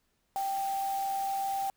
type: tone in noise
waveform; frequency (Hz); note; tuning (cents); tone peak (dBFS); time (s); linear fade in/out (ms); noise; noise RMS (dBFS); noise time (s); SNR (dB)
sine; 784; G5; 0; -29; 0.36-1.7; 0; white; -45; 0.36-1.7; +13
effects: pink hiss -75 dBFS RMS until 1.76 s